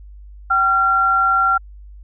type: tone pair together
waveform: sine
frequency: 770.6 / 1373 Hz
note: G5 / F6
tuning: -30 / -30 cents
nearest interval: minor seventh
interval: 1000 cents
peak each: -21 / -13 dBFS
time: 0.5-1.58 s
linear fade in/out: 10 ms
effects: added 50 Hz sine -36 dBFS peak until 2.03 s